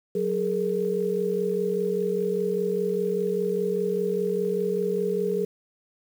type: tone cluster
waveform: sine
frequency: 184.9 / 415.7 / 460.7 Hz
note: F#3 / G#4 / A#4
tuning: -1 / +2 / -20 cents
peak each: -30 / -25 / -28 dBFS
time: 0.15-5.45 s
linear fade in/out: 5 ms
effects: 8-bit